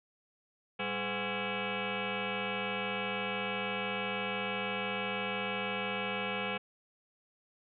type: tone with frequency modulation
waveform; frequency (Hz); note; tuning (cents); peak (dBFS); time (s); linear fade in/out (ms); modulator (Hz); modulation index
sine; 1042; C6; -7; -32; 0.79-6.58; 10; 310; 6.1
effects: none